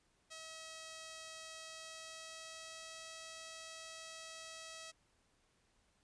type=tone with pitch glide; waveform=5% pulse; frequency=642 to 646.5 Hz; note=E5 to E5; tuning=-46 to -34 cents; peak=-37 dBFS; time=0.3-4.92 s; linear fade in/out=20 ms; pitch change=+12 cents; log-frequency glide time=1.4-3.1 s; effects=pink hiss -75 dBFS RMS until 6.03 s + resampled to 22050 Hz